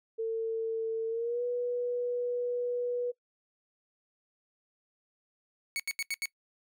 sine tone with pitch glide, 449.8 to 487.7 Hz, A4 to B4, +38 to -22 cents, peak -29 dBFS, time 0.18-3.12 s, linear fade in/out 20 ms, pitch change +140 cents, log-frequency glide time 1.08-1.43 s
sawtooth tone bursts, 2224 Hz, C#7, 5 cents sharp, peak -27 dBFS, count 5, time 5.76-6.256 s, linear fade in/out 0 ms, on 36 ms, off 79 ms
effects noise-tail reverb RT60 0.1 s tail -22 dB re dry

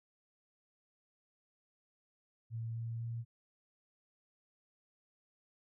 sine tone with pitch steps, 114.1 / 115.16 / 116.23 Hz, A#2 / A#2 / A#2, -37 / -21 / -5 cents, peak -37 dBFS, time 2.5-3.25 s, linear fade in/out 50 ms, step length 250 ms, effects none

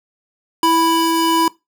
square tone pair together, 329.6 / 987.8 Hz, E4 / B5, 0 / 0 cents, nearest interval octave + perfect fifth, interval 1900 cents, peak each -17 / -16 dBFS, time 0.63-1.48 s, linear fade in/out 2 ms, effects noise-tail reverb RT60 0.2 s tail -20 dB re dry

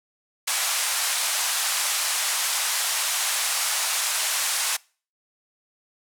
white band-pass noise, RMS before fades -25 dBFS, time 0.47-4.77 s, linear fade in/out 10 ms, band 710 to 11000 Hz, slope 24 dB/octave, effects noise-tail reverb RT60 0.4 s tail -25 dB re dry

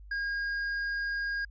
triangle tone with tanh clipping, 1627 Hz, G#6, 36 cents flat, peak -31 dBFS, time 0.11-1.45 s, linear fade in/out 5 ms, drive 10 dB, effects added 50 Hz sine -46 dBFS peak until 1.5 s + resampled to 16000 Hz

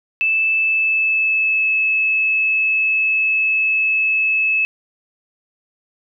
sine tone with pitch glide, 2632 to 2600 Hz, E7 to E7, -3 to -24 cents, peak -14 dBFS, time 0.21-4.65 s, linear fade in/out 0 ms, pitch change -21 cents, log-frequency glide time 0.54-1.67 s, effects none

